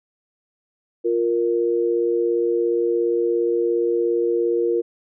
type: tone pair together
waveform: sine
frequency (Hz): 350.1 / 467.3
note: F4 / A#4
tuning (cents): +4 / +4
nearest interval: perfect fourth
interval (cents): 500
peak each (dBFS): -20 / -20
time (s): 1.04-4.82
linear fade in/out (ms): 20
effects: none

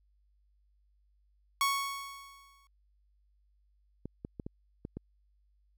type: tone with exponential decay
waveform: sawtooth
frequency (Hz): 1108.7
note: C#6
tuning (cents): 0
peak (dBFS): -21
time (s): 1.61-2.67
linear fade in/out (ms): 1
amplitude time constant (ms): 230
type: clicks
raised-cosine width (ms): 3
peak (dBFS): -26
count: 6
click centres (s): 4.056 / 4.249 / 4.398 / 4.465 / 4.851 / 4.97
effects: added 50 Hz sine -66 dBFS peak until 5.77 s

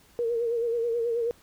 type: tone with vibrato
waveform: sine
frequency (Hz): 467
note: A#4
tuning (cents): +3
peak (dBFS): -24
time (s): 0.19-1.31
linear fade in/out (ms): 0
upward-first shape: sine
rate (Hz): 9.3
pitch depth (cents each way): 50
effects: pink hiss -58 dBFS RMS until 1.42 s

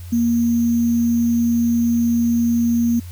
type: tone with sample-and-hold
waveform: sine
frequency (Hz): 234.5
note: A#3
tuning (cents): +11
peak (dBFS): -14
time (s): 0.12-3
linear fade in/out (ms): 10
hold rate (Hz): 6300
effects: added 88 Hz sine -31 dBFS peak until 3.11 s + white hiss -46 dBFS RMS until 3.11 s

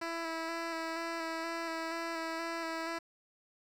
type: tone with vibrato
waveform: 10% pulse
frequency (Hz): 329.6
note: E4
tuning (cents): 0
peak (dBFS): -27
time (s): 0.01-2.99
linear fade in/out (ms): 10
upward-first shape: square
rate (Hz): 2.1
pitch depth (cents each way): 17
effects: low-pass 6000 Hz 12 dB/octave + 9-bit

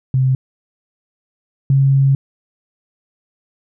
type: tone pair in turn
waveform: sine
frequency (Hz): 130.81 / 136.44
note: C3 / C#3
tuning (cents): 0 / -27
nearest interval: minor second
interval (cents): 73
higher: second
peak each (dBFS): -11 / -9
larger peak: second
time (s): 0.14-0.35 / 1.7-2.15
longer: second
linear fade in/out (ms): 2
effects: none

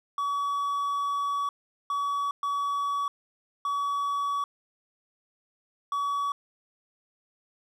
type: tone bursts at uneven times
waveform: triangle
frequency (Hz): 1135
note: C#6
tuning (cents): +41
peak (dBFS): -24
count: 5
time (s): 0.18-1.49 / 1.9-2.31 / 2.43-3.08 / 3.65-4.44 / 5.92-6.32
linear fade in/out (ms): 2
effects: none

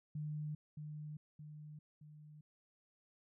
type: tone with echo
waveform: sine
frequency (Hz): 151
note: D3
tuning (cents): +48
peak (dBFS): -39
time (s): 0.15-0.55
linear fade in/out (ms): 5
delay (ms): 620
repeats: 3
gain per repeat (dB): -5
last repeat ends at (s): 2.41
effects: none

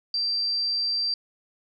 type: tone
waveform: sine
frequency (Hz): 4699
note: D8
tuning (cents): 0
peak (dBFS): -23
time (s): 0.14-1.14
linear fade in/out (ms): 2
effects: none

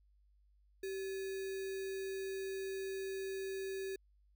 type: tone with sample-and-hold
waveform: sine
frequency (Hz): 385.1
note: G4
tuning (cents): -31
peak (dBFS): -38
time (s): 0.83-3.96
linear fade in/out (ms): 5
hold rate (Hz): 2100
effects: added 50 Hz sine -66 dBFS peak until 4.35 s

